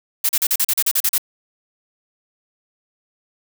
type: noise bursts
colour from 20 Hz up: blue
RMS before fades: -17 dBFS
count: 11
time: 0.24-1.181 s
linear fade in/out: 5 ms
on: 51 ms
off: 38 ms
effects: none